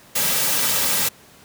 white noise with comb filter, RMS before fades -20 dBFS, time 0.15-1.09 s, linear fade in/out 10 ms, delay 2.8 ms, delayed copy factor -0.5, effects pink hiss -48 dBFS RMS until 1.44 s + high-pass 100 Hz 12 dB/octave

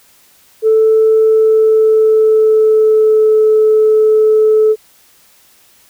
sine tone with pitch glide, 440 to 433.2 Hz, A4 to A4, 0 to -27 cents, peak -5 dBFS, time 0.62-4.76 s, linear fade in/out 50 ms, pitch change -27 cents, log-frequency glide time 1.2-3.4 s, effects tanh soft clip ceiling -2 dBFS + white hiss -48 dBFS RMS until 5.89 s

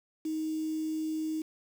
sine tone with quantisation, 314.1 Hz, D#4, 16 cents sharp, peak -30 dBFS, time 0.25-1.42 s, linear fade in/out 5 ms, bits 8, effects none

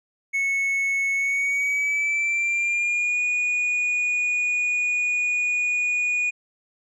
triangle tone with pitch glide, 2202 to 2457 Hz, C#7 to D#7, -12 to -22 cents, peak -19 dBFS, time 0.33-6.31 s, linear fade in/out 20 ms, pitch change +190 cents, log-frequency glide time 1.14-3.2 s, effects resampled to 24000 Hz

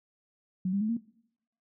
sine tone with pitch steps, 185 / 199.43 / 215 / 231.7 Hz, F#3 / G3 / A3 / A#3, 0 / +30 / -40 / -10 cents, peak -26 dBFS, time 0.65-0.97 s, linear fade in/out 5 ms, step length 80 ms, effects noise-tail reverb RT60 0.7 s tail -20 dB re dry

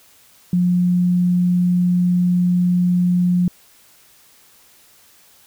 sine tone, 178.2 Hz, F3, 35 cents sharp, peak -13 dBFS, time 0.53-3.48 s, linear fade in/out 2 ms, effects white hiss -51 dBFS RMS until 5.46 s

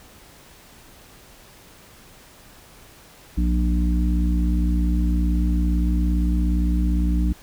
harmonic tone with a mistuned harmonic, 59.7 Hz, A#1, 42 cents sharp, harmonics 1 / 3 / 4 / 5, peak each -18 / -25 / -33 / -28 dBFS, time 3.37-7.33 s, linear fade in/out 10 ms, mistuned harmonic 3, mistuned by +21 cents, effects pink hiss -48 dBFS RMS until 7.42 s

